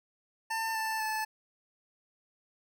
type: tone with pitch steps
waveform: 25% pulse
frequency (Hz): 896 / 883.2 / 870.5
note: A5 / A5 / A5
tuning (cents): +31 / +6 / -19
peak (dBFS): -27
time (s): 0.5-1.25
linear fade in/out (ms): 10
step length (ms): 250
effects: none